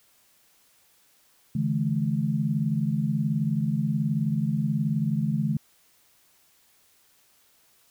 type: tone cluster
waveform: sine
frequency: 142.8 / 161.5 / 214.5 Hz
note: D3 / E3 / A3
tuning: -48 / -35 / -44 cents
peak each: -27 dBFS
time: 1.55-5.57 s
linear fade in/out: 5 ms
effects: white hiss -62 dBFS RMS until 7.9 s